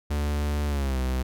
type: tone with pitch glide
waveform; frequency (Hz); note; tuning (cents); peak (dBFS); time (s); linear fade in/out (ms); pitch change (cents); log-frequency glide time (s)
45% pulse; 73.42 to 64.29; D2 to C2; 0 to -30; -24; 0.1-1.23; 10; -230; 0.68-0.98
effects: none